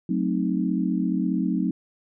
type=chord; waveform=sine; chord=F# diminished seventh; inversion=none; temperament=equal; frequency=185 / 220 / 261.6 / 311.1 Hz; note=F#3 / A3 / C4 / Eb4; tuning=0 / 0 / 0 / 0 cents; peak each=-25 / -28 / -27 / -28 dBFS; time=0.09-1.71 s; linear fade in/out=5 ms; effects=none